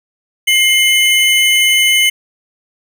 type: tone pair together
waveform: square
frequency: 2120 / 2998 Hz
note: C7 / F#7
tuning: +22 / +22 cents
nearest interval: tritone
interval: 600 cents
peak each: -12 dBFS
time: 0.47-2.1 s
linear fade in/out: 10 ms
effects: none